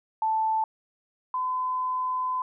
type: tone pair in turn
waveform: sine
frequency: 880 / 1016.5 Hz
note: A5 / B5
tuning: 0 / +50 cents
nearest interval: major second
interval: 250 cents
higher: second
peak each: -22 / -25 dBFS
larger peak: first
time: 0.22-0.64 / 1.34-2.42 s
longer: second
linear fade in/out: 2 ms
effects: none